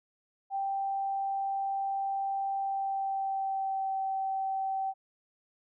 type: tone with pitch glide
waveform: sine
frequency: 784 to 771.9 Hz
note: G5 to G5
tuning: 0 to -27 cents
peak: -29 dBFS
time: 0.5-4.94 s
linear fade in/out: 50 ms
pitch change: -27 cents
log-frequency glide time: 2.59-3.95 s
effects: none